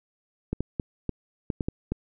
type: clicks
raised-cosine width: 3 ms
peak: -14 dBFS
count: 8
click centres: 0.53 / 0.606 / 0.798 / 1.093 / 1.502 / 1.608 / 1.685 / 1.92 s
effects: none